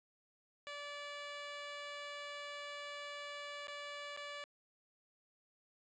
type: tone with dropouts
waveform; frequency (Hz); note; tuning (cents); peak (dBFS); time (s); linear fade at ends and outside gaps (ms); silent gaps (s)
10% pulse; 579; D5; -25; -36; 0.67-4.44; 0; 3.671-3.682 / 4.165-4.174
effects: resampled to 16000 Hz + 12-bit